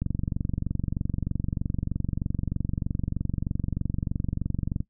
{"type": "click train", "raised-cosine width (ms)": 5, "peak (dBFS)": -15, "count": 112, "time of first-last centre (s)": [0.02, 4.804], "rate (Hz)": 23.2, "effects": ["noise-tail reverb RT60 0.1 s tail -19 dB re dry"]}